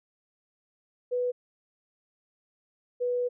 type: tone pair in turn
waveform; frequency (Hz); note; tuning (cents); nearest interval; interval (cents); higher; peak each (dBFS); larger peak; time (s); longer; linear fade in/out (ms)
sine; 493.9 / 491.2; B4 / B4; 0 / -9; unison; 9; first; -25; neither; 1.11-1.32 / 3-3.29; second; 20
effects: none